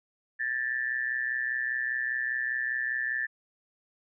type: tone with amplitude modulation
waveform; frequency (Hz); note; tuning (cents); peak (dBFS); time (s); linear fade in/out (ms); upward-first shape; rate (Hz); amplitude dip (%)
sine; 1760; A6; 0; -24; 0.39-3.27; 20; sine; 125; 80
effects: none